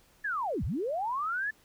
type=linear two-way sweep; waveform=sine; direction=down then up; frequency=1760 to 47.27 to 1760 Hz; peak=-29 dBFS; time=0.24-1.51 s; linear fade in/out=10 ms; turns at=0.64 s; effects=pink hiss -63 dBFS RMS until 1.64 s

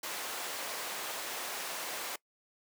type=high-pass noise; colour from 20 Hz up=pink; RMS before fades=-39 dBFS; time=0.03-2.16 s; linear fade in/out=5 ms; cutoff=570 Hz; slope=12 dB/octave; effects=noise-tail reverb RT60 0.1 s tail -22 dB re dry

